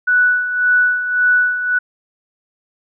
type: tone with tremolo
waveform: sine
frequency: 1480 Hz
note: F#6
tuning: in tune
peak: -9 dBFS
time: 0.07-1.79 s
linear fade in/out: 10 ms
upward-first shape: sine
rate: 1.8 Hz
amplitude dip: 65%
effects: none